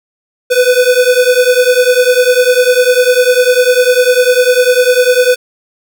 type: beating tone pair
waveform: square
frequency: 493.9 / 503.9 Hz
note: B4 / B4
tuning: 0 / +35 cents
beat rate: 10 Hz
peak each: -10 dBFS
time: 0.5-5.36 s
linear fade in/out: 20 ms
effects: none